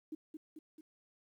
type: tone with echo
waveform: sine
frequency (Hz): 311.1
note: D#4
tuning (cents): 0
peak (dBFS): -39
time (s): 0.12-0.15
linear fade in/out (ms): 5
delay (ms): 220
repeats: 3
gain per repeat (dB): -4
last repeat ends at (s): 0.81
effects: 12-bit